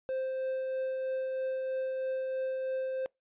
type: tone with tremolo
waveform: triangle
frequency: 523.3 Hz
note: C5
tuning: in tune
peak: -28 dBFS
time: 0.09-3.06 s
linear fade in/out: 0 ms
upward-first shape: triangle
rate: 3.1 Hz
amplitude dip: 25%
effects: noise-tail reverb RT60 0.2 s tail -26 dB re dry + resampled to 8000 Hz